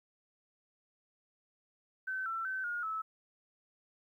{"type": "tone with pitch steps", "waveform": "sine", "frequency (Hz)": [1531, 1341, 1534, 1429, 1303], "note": ["G6", "E6", "G6", "F6", "E6"], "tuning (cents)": [-41, 29, -38, 39, -20], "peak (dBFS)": -34, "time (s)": [2.07, 3.02], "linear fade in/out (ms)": 10, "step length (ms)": 190, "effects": ["12-bit"]}